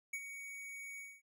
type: tone with ADSR envelope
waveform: square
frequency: 2243 Hz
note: C#7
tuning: 20 cents sharp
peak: -37 dBFS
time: 0.13-1.22 s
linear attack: 7 ms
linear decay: 54 ms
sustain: -9 dB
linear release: 230 ms
effects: none